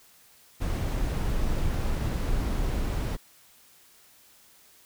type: noise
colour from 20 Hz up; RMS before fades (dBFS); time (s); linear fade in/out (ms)
brown; -27; 0.6-3.17; 20
effects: white hiss -57 dBFS RMS until 4.85 s